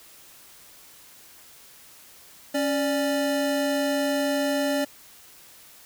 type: tone pair together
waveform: square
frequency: 277.2 / 587.4 Hz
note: C#4 / D5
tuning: 0 / 0 cents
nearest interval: octave + minor second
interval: 1300 cents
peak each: -26 dBFS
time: 2.54-4.85 s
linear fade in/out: 10 ms
effects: white hiss -50 dBFS RMS until 5.85 s